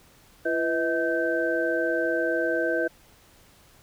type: tone cluster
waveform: sine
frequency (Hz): 338 / 494.6 / 638 / 1551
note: E4 / B4 / D#5 / G6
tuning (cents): +43 / +3 / +43 / -19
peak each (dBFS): -28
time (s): 0.45-2.88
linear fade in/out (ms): 10
effects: pink hiss -56 dBFS RMS until 3.82 s